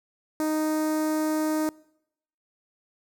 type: tone with notch filter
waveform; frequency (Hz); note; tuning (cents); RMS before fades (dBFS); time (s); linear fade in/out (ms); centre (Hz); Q
sawtooth; 310; D#4; -6; -26; 0.4-1.69; 0; 3000; 0.52
effects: noise-tail reverb RT60 0.8 s tail -24 dB re dry